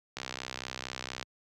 click train, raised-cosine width 0.2 ms, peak -18 dBFS, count 69, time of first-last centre 0.17-1.228 s, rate 64.3 Hz, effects high-pass 80 Hz 12 dB/octave

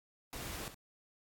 pink noise with echo, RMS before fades -43 dBFS, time 0.33-0.68 s, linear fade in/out 0 ms, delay 64 ms, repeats 1, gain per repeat -10 dB, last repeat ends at 0.744 s, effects AAC 64 kbps

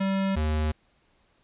square tone pair in turn, 193.7 / 77.04 Hz, G3 / D#2, -20 / -17 cents, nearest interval octave + major third, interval 1597 cents, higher first, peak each -24 / -24 dBFS, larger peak neither, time 0-0.36 / 0.36-0.72 s, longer neither, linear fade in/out 10 ms, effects pink hiss -66 dBFS RMS until 1.43 s + resampled to 8000 Hz

